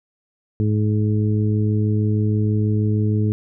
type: harmonic tone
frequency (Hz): 106.3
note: G#2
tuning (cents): +41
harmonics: 1 / 2 / 3 / 4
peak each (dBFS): -17 / -23 / -27 / -29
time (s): 0.6-3.32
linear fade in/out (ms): 0
effects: none

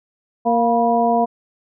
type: harmonic tone with a mistuned harmonic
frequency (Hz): 233.2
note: A#3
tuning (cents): +1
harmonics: 1 / 2 / 3 / 4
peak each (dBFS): -20 / -21 / -16 / -22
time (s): 0.45-1.26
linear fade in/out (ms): 20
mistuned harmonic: 4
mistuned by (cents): +68
effects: none

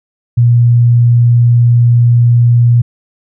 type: tone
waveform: sine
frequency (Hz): 119.5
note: A#2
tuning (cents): +43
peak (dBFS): -4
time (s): 0.37-2.82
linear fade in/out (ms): 10
effects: none

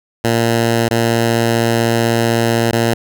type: tone with dropouts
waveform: 10% pulse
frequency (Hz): 115.9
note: A#2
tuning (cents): -10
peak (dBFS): -4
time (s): 0.24-2.94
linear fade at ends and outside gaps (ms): 5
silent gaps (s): 0.888-0.909 / 2.714-2.728
effects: none

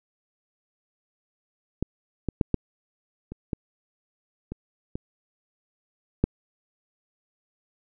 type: clicks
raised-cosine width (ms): 3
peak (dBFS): -12 / -13 / -7 / -8 / -23 / -14 / -20 / -18 / -6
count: 9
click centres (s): 1.826 / 2.287 / 2.412 / 2.543 / 3.32 / 3.532 / 4.52 / 4.955 / 6.24
effects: none

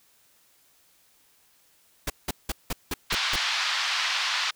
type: noise bursts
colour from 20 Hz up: pink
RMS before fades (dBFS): -28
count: 7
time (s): 2.07-3.36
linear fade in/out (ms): 5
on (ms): 30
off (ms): 180
type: band-pass noise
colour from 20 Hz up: white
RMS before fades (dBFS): -27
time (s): 3.1-4.51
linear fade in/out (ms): 10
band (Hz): 930 to 4600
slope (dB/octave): 24
effects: white hiss -62 dBFS RMS until 4.55 s

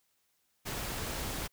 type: noise with amplitude modulation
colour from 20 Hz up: pink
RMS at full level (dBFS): -36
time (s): 0.65-1.48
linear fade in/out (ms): 20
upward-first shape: sine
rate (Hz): 213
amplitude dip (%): 25
effects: white hiss -75 dBFS RMS until 1.52 s

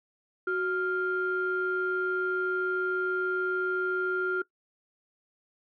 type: tone pair together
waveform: sine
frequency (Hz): 370 / 1396.9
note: F#4 / F6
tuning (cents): 0 / 0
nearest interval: octave + major seventh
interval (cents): 2300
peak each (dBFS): -28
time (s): 0.47-4.42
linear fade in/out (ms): 5
effects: noise-tail reverb RT60 0.1 s tail -20 dB re dry + tanh soft clip ceiling -19 dBFS

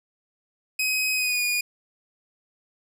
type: tone with pitch glide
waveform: sawtooth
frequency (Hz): 2527 to 2447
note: D#7 to D#7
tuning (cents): +26 to -29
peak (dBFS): -19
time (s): 0.79-1.61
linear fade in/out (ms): 5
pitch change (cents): -55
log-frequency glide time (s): 1.14-1.43
effects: none

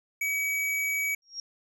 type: tone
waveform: square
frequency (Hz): 2273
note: C#7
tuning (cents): +43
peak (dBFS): -27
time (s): 0.21-1.15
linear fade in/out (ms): 5
type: tone with exponential growth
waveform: sine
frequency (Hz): 5588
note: F8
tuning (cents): 0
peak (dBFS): -30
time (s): 1.22-1.4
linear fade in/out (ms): 2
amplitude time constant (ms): 37
effects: none

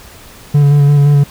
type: tone with vibrato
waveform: triangle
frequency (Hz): 144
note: D3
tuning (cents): -34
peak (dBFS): -3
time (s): 0.54-1.24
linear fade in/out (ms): 10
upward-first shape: square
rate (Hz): 5.8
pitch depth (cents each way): 19
effects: pink hiss -37 dBFS RMS until 1.3 s

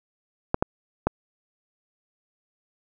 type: clicks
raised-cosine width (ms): 1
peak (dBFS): -6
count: 3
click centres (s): 0.544 / 0.625 / 1.07
effects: none

